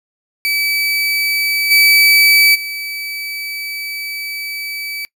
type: tone with level steps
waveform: 30% pulse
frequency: 2300 Hz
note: D7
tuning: 37 cents flat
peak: -12 / -5 / -20 dBFS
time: 0.45-5.05 s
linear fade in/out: 0 ms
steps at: 1.7 / 2.54 s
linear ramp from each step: 20 ms
effects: noise-tail reverb RT60 0.1 s tail -21 dB re dry